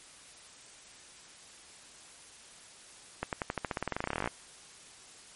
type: accelerating click train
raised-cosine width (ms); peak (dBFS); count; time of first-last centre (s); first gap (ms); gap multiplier
0.5; -16; 24; 3.23-4.275; 98; 0.92
effects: white hiss -53 dBFS RMS until 5.35 s + MP3 48 kbps